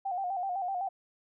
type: tone with vibrato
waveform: sine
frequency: 749 Hz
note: F#5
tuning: 21 cents sharp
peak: -30 dBFS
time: 0.05-0.89 s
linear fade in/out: 10 ms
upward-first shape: square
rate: 7.9 Hz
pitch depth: 74 cents each way
effects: none